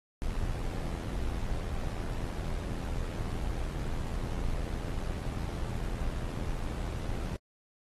brown noise with amplitude modulation, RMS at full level -31 dBFS, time 0.22-7.36 s, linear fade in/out 0 ms, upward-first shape sine, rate 83.7 Hz, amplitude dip 60%, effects AAC 32 kbps

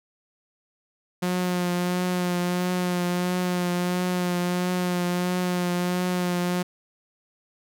sawtooth tone with vibrato, 178.9 Hz, F3, 42 cents sharp, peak -19 dBFS, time 1.22-6.63 s, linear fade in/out 10 ms, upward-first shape triangle, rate 1.5 Hz, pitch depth 25 cents each way, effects none

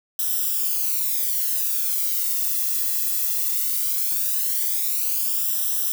violet noise with flanger, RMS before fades -23 dBFS, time 0.19-5.92 s, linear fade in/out 0 ms, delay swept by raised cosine 0.44 to 1.35 ms, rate 0.18 Hz, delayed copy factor -0.85, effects none

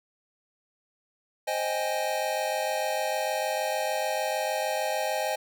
square chord, Ab major seventh, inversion first, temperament equal, 523.3 / 622.3 / 784 / 830.6 Hz, C5 / Eb5 / G5 / Ab5, 0 / 0 / 0 / 0 cents, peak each -34 / -31 / -35 / -33 dBFS, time 1.47-5.36 s, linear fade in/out 10 ms, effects none

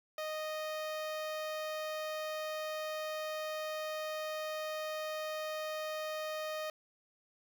sawtooth tone with notch filter, 620 Hz, D#5, 6 cents flat, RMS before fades -39 dBFS, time 0.18-6.7 s, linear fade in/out 2 ms, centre 8500 Hz, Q 1.4, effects none

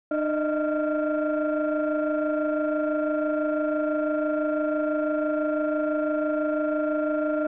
sine tone cluster, 302.7 / 608 / 634 / 1384 Hz, D#4 / D#5 / D#5 / F6, -48 / -40 / +32 / -16 cents, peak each -25 / -25 / -30 / -32 dBFS, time 0.11-7.47 s, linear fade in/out 5 ms, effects tanh soft clip ceiling -17 dBFS

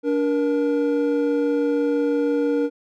triangle tone pair together, 289.2 / 473.3 Hz, D4 / A#4, -27 / +26 cents, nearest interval major sixth, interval 853 cents, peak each -19 dBFS, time 0.03-2.7 s, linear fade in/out 50 ms, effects none

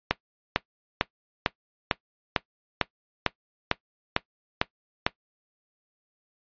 click train, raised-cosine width 0.3 ms, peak -4 dBFS, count 12, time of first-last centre 0.11-5.065 s, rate 2.22 Hz, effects noise-tail reverb RT60 0.1 s tail -18 dB re dry + resampled to 11025 Hz

